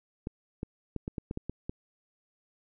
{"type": "clicks", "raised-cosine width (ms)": 3, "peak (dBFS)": -21, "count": 9, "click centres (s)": [0.271, 0.631, 0.963, 1.079, 1.182, 1.311, 1.374, 1.496, 1.695], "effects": []}